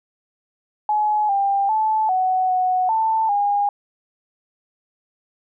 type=tone with pitch steps; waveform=sine; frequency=846 / 794 / 870 / 745 / 738 / 887 / 814 Hz; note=G#5 / G5 / A5 / F#5 / F#5 / A5 / G#5; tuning=+32 / +22 / -20 / +12 / -5 / +14 / -35 cents; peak=-16 dBFS; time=0.89-3.69 s; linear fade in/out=2 ms; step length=400 ms; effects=none